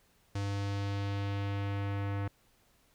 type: tone with low-pass filter sweep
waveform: square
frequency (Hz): 100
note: G2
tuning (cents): +35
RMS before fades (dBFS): -34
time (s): 0.35-2.28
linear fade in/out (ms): 5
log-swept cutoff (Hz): 6400 to 1900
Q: 1.2
effects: pink hiss -68 dBFS RMS until 2.94 s